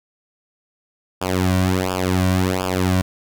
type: tone with flanger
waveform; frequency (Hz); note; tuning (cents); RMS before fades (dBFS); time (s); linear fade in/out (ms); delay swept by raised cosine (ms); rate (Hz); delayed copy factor
sawtooth; 92.6; F#2; +2; -19; 1.21-3.02; 10; 0.49 to 2.39; 1.4; -1
effects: none